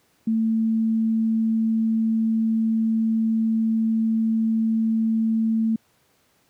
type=tone; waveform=sine; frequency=223.3 Hz; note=A3; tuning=26 cents sharp; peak=-18 dBFS; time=0.27-5.76 s; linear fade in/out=5 ms; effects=pink hiss -63 dBFS RMS until 6.49 s + high-pass 100 Hz 12 dB/octave